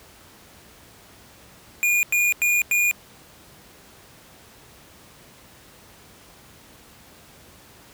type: tone bursts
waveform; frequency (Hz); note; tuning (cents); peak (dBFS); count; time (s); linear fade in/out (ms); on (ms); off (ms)
square; 2433; D#7; -39; -18; 4; 1.83-2.912; 0; 200; 94
effects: pink hiss -49 dBFS RMS until 7.93 s + high-pass 60 Hz 12 dB/octave